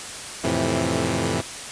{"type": "chord", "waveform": "10% pulse", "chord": "F major seventh", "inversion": "none", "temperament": "equal", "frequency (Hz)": [87.31, 110, 130.81, 164.81], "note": ["F2", "A2", "C3", "E3"], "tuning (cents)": [0, 0, 0, 0], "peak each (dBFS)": -19, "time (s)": [0.43, 1.42], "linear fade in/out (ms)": 20, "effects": ["white hiss -34 dBFS RMS until 1.71 s", "resampled to 22050 Hz"]}